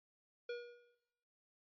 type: tone with exponential decay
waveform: square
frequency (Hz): 480.2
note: B4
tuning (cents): -49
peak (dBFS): -40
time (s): 0.49-0.95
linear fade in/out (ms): 5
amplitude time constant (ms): 100
effects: noise-tail reverb RT60 1.0 s tail -17 dB re dry + resampled to 11025 Hz